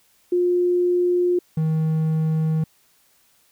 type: tone pair in turn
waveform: sine / triangle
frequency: 355.3 / 158.27 Hz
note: F4 / D#3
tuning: +30 / +30 cents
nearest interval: octave + major second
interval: 1400 cents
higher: first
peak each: -16 dBFS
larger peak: neither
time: 0.32-1.39 / 1.57-2.64 s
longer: neither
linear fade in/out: 5 ms
effects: white hiss -60 dBFS RMS until 3.51 s